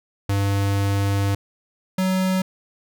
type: tone pair in turn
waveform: square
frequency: 99.5 / 187.18 Hz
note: G2 / F#3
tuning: +26 / +20 cents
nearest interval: major seventh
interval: 1094 cents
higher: second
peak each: -19 dBFS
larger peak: neither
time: 0.29-1.35 / 1.98-2.42 s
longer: first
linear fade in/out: 5 ms
effects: none